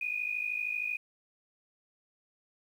sine tone pair together, 2432 / 2485 Hz, D#7 / D#7, -40 / -3 cents, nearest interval unison, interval 37 cents, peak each -35 / -33 dBFS, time 0.01-0.97 s, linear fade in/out 5 ms, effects 10-bit

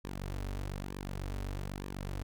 sawtooth tone with flanger, 48.02 Hz, G1, 35 cents flat, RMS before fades -39 dBFS, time 0.04-2.23 s, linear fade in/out 10 ms, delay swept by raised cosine 1.4 to 6 ms, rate 1.1 Hz, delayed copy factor -0.65, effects none

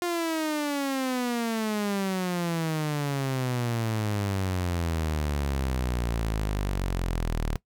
sawtooth exponential sweep, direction down, 353.5 to 37.46 Hz, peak -22 dBFS, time 0.02-7.56 s, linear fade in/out 0 ms, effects noise-tail reverb RT60 0.1 s tail -20 dB re dry

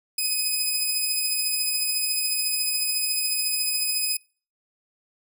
10% pulse tone pair together, 2517 / 5020 Hz, D#7 / D#8, +19 / +15 cents, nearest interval octave, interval 1196 cents, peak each -19 dBFS, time 0.18-4.17 s, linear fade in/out 5 ms, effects noise-tail reverb RT60 0.4 s tail -25 dB re dry

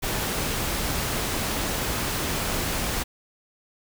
pink noise, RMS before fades -27 dBFS, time 0.02-3.04 s, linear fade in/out 20 ms, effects none

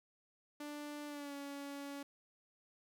sawtooth tone with pitch glide, 294.4 to 281.9 Hz, D4 to C#4, +4 to +29 cents, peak -40 dBFS, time 0.6-2.03 s, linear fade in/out 5 ms, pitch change -75 cents, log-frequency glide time 1.07-1.34 s, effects none

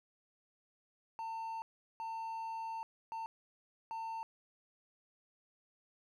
triangle tone bursts at uneven times, 900 Hz, A5, 39 cents sharp, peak -37 dBFS, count 4, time 1.19-1.62 / 2-2.83 / 3.12-3.26 / 3.91-4.23 s, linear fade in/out 0 ms, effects none

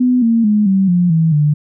sine tone with pitch steps, 250 / 229.3 / 210.2 / 192.78 / 176.78 / 162.1 / 148.65 Hz, B3 / A#3 / G#3 / G3 / F3 / E3 / D3, +21 / -28 / +21 / -29 / +21 / -29 / +21 cents, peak -9 dBFS, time 0-1.54 s, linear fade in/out 10 ms, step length 220 ms, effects none

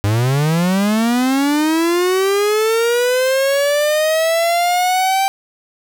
45% pulse linear sweep, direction up, 98.7 to 784 Hz, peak -13 dBFS, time 0.04-5.28 s, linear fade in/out 0 ms, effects none

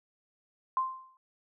sine tone with exponential decay, 1045 Hz, C6, 2 cents flat, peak -23 dBFS, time 0.77-1.17 s, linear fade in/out 1 ms, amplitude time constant 85 ms, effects none

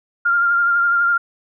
sine tone with vibrato, 1396.9 Hz, F6, in tune, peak -13 dBFS, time 0.25-1.18 s, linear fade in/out 10 ms, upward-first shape sine, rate 12 Hz, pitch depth 23 cents each way, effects none

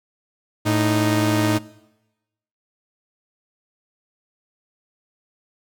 sawtooth tone pair together, 109.6 / 310 Hz, A2 / D#4, -6 / -6 cents, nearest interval octave + tritone, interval 1800 cents, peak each -16 dBFS, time 0.65-1.59 s, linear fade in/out 20 ms, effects noise-tail reverb RT60 1.0 s tail -21 dB re dry

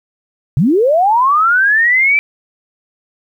sine linear sweep, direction up, 116.4 to 2349 Hz, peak -8 dBFS, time 0.57-2.19 s, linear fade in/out 0 ms, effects 8-bit

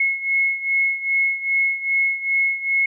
sine beating tone pair, 2176 / 2178.5 Hz, C#7 / C#7, -33 / -31 cents, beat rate 2.5 Hz, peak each -19 / -23 dBFS, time 0-2.86 s, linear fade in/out 5 ms, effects none

